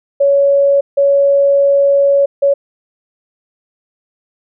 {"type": "tone bursts at uneven times", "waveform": "sine", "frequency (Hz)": 560, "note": "C#5", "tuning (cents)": 18, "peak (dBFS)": -7, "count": 3, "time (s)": [[0.2, 0.81], [0.97, 2.26], [2.42, 2.54]], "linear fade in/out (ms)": 10, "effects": []}